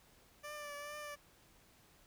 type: tone with vibrato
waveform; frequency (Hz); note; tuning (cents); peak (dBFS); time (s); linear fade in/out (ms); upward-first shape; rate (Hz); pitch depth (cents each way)
15% pulse; 587.3; D5; 0; -38; 0.43-1.16; 20; triangle; 2.3; 36
effects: pink hiss -66 dBFS RMS until 2.06 s